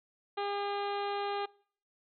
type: harmonic tone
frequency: 404.4 Hz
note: G#4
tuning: 46 cents flat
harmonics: 1 / 2 / 3 / 4 / 5 / 6 / 7 / 8 / 9 / 10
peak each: -36 / -35 / -41 / -47 / -50 / -49 / -51 / -50 / -53 / -50 dBFS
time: 0.37-1.46 s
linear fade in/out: 10 ms
effects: noise-tail reverb RT60 0.5 s tail -23 dB re dry